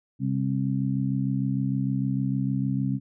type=harmonic tone; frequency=66.6 Hz; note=C2; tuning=31 cents sharp; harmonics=2 / 3 / 4; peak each=-26 / -28 / -29 dBFS; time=0.19-3 s; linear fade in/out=50 ms; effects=none